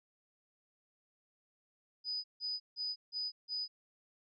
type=tone bursts; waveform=sine; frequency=4978 Hz; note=D#8; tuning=in tune; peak=-35 dBFS; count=5; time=2.04-3.68 s; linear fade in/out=50 ms; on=200 ms; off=160 ms; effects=none